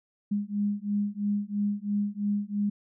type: beating tone pair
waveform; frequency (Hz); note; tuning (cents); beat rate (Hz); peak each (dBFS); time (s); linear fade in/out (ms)
sine; 203.4 / 206.4; G#3 / G#3; -36 / -10; 3; -29; 0.31-2.7; 10
effects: none